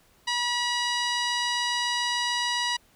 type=tone with low-pass filter; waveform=15% pulse; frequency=967 Hz; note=B5; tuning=37 cents flat; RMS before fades=-27 dBFS; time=0.27-2.77 s; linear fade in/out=10 ms; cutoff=6100 Hz; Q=3.7; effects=pink hiss -61 dBFS RMS until 2.95 s